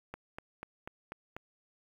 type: click train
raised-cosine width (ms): 0.5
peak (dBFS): -26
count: 6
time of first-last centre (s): 0.14-1.365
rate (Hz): 4.08
effects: 9-bit